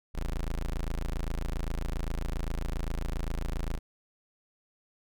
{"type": "tone", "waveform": "30% pulse", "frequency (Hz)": 27.5, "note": "A0", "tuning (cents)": 0, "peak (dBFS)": -27, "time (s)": [0.14, 3.79], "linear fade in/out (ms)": 20, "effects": []}